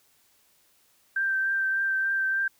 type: tone with vibrato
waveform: sine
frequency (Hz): 1568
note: G6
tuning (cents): 0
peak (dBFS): -23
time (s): 1.16-2.48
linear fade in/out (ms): 5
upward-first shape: triangle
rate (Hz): 3.4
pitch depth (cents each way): 19
effects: white hiss -64 dBFS RMS until 2.59 s